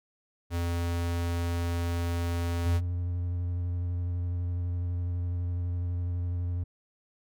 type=tone; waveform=square; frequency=85.7 Hz; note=F2; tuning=32 cents flat; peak=-28 dBFS; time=0.5-2.81 s; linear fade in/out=50 ms
type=tone with vibrato; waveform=triangle; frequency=88 Hz; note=F2; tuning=14 cents sharp; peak=-26 dBFS; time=2.65-6.64 s; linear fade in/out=10 ms; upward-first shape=square; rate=12 Hz; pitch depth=15 cents each way
effects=none